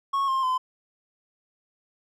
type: tone with pitch steps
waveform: triangle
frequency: 1100 / 1061.3 / 1024 Hz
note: C#6 / C6 / C6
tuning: -14 / +24 / -38 cents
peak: -20 dBFS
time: 0.13-0.58 s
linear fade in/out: 10 ms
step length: 150 ms
effects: none